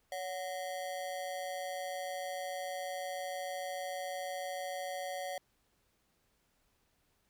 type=ring-modulated tone; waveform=square; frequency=650 Hz; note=E5; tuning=24 cents flat; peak=-35 dBFS; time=0.12-5.38 s; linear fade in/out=0 ms; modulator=86.8 Hz; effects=pink hiss -75 dBFS RMS until 7.29 s